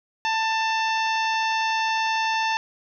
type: harmonic tone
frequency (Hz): 889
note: A5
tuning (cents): +18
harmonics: 1 / 2 / 3 / 4 / 5 / 6 / 7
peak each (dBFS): -23 / -28 / -29 / -34 / -38 / -36 / -42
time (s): 0.25-2.57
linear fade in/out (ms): 0
effects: none